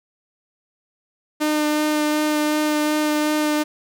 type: tone with vibrato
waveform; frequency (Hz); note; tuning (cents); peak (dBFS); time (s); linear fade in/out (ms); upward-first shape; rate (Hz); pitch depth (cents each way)
sawtooth; 302.5; D#4; -49; -14; 1.4-3.64; 20; sine; 2.7; 11
effects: none